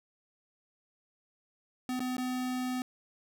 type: tone with dropouts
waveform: square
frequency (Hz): 253.1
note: B3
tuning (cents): +43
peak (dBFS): -32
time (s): 1.89-2.82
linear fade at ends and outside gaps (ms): 1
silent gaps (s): 1.994-2.003 / 2.168-2.181
effects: none